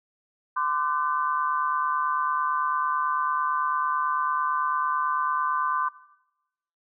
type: tone cluster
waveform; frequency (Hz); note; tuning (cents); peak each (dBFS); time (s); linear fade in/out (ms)
sine; 1029 / 1178 / 1516; C6 / D6 / F#6; -29 / +5 / +42; -26 / -27 / -32; 0.56-5.89; 10
effects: noise-tail reverb RT60 0.9 s tail -17 dB re dry